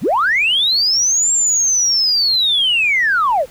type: linear two-way sweep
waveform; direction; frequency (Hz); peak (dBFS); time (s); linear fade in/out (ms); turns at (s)
sine; up then down; 96.8 to 7480 to 467.3; -11; 0.01-3.46; 50; 1.32
effects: tanh soft clip ceiling -7 dBFS + pink hiss -44 dBFS RMS until 3.5 s